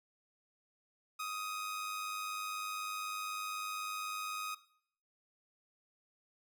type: tone with amplitude modulation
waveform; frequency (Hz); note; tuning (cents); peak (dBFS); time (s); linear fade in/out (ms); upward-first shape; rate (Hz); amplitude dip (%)
sawtooth; 1252; D#6; +10; -32; 1.19-4.55; 10; sine; 100; 50
effects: noise-tail reverb RT60 0.6 s tail -17 dB re dry